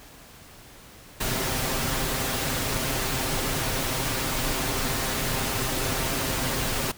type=noise with comb filter; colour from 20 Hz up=pink; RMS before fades=-27 dBFS; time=1.2-6.92 s; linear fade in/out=10 ms; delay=7.6 ms; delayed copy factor=+0.55; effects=pink hiss -48 dBFS RMS until 6.97 s